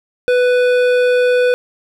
triangle tone with hard clipping, 495.8 Hz, B4, 7 cents sharp, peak -12 dBFS, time 0.28-1.54 s, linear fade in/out 0 ms, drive 16 dB, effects none

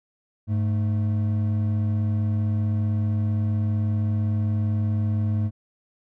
triangle tone pair together, 102.8 / 218.3 Hz, G#2 / A3, -17 / -13 cents, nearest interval octave + minor second, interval 1304 cents, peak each -19 / -27 dBFS, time 0.47-5.51 s, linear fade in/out 50 ms, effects none

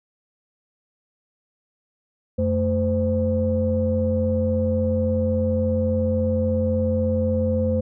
sine tone cluster, 89.4 / 221 / 515 Hz, F2 / A3 / C5, +41 / +8 / -28 cents, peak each -22 / -23 / -22 dBFS, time 2.38-7.81 s, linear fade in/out 10 ms, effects tanh soft clip ceiling -10 dBFS

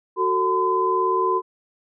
sine tone cluster, 372.5 / 449.6 / 1017 Hz, F#4 / A4 / C6, +12 / +37 / -50 cents, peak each -22 / -27 / -20 dBFS, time 0.16-1.42 s, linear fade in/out 50 ms, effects none

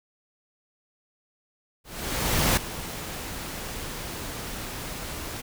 pink noise with ADSR envelope, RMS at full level -21 dBFS, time 1.84-5.42 s, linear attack 730 ms, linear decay 5 ms, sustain -14 dB, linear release 19 ms, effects none

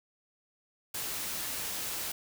white noise, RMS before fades -36 dBFS, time 0.94-2.12 s, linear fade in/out 5 ms, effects none

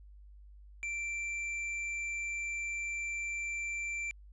sine tone with tanh clipping, 2349 Hz, D7, in tune, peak -36 dBFS, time 0.83-4.11 s, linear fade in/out 0 ms, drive 9 dB, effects added 50 Hz sine -51 dBFS peak until 4.32 s + resampled to 24000 Hz

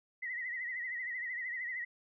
sine tone with vibrato, 1963 Hz, B6, 11 cents flat, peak -36 dBFS, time 0.22-1.85 s, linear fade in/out 10 ms, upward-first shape sine, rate 13 Hz, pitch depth 81 cents each way, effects none

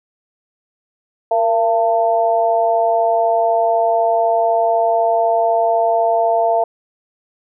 sine tone with amplitude modulation, 680 Hz, F5, 46 cents flat, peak -8 dBFS, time 1.31-6.64 s, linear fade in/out 5 ms, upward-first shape sine, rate 216 Hz, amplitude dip 90%, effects none

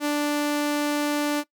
sawtooth tone, 293.7 Hz, D4, in tune, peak -18 dBFS, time 0-1.44 s, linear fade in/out 50 ms, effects noise-tail reverb RT60 0.1 s tail -19 dB re dry

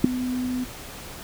sine tone with ADSR envelope, 251.9 Hz, B3, 34 cents sharp, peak -4 dBFS, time 0.04-0.65 s, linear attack 5 ms, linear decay 4 ms, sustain -20 dB, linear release 18 ms, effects tanh soft clip ceiling -1 dBFS + pink hiss -39 dBFS RMS until 1.23 s

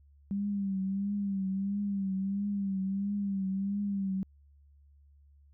sine tone with vibrato, 197.1 Hz, G3, 10 cents sharp, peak -29 dBFS, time 0.31-4.23 s, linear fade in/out 0 ms, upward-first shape triangle, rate 1.5 Hz, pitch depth 68 cents each way, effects added 71 Hz sine -57 dBFS peak until 5.53 s

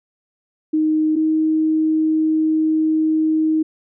sine tone pair in turn, 311.1 / 314.4 Hz, D#4 / D#4, 0 / +18 cents, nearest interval unison, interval 18 cents, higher second, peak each -14 dBFS, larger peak neither, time 0.73-1.16 / 1.16-3.63 s, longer second, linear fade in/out 10 ms, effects none

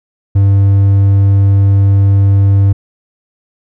triangle tone, 98.8 Hz, G2, 14 cents sharp, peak -3 dBFS, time 0.35-2.73 s, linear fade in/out 10 ms, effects none

